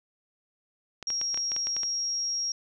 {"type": "clicks", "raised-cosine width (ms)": 0.2, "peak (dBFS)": -20, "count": 10, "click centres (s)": [1.027, 1.103, 1.214, 1.344, 1.375, 1.518, 1.564, 1.67, 1.766, 1.833]}
{"type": "tone", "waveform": "sine", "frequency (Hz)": 5600, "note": "F8", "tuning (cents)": 4, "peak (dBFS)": -27, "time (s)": [1.07, 2.52], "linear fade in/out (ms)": 2}
{"effects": []}